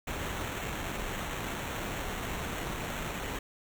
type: noise with sample-and-hold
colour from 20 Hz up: pink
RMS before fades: -36 dBFS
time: 0.07-3.39 s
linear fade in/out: 5 ms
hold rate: 4900 Hz
effects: none